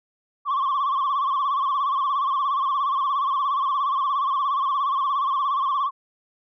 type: tone with vibrato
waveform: sine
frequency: 1103 Hz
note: C#6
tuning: 9 cents flat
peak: -18 dBFS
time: 0.45-5.91 s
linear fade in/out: 50 ms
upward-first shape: sine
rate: 17 Hz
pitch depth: 99 cents each way
effects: tanh soft clip ceiling -18 dBFS